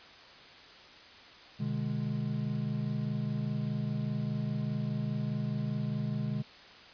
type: chord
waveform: triangle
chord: G# diminished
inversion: first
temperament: just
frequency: 124.59 / 149.51 / 207.7 Hz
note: B2 / D3 / G#3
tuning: +16 / +31 / 0 cents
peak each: -33 dBFS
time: 1.59-6.43 s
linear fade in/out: 20 ms
effects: white hiss -52 dBFS RMS until 6.93 s + resampled to 11025 Hz